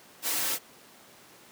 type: noise with comb filter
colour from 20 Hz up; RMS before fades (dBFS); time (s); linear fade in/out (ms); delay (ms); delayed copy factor
white; -29; 0.22-0.59; 50; 4.9; -0.75
effects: pink hiss -53 dBFS RMS until 1.51 s + high-pass 200 Hz 12 dB/octave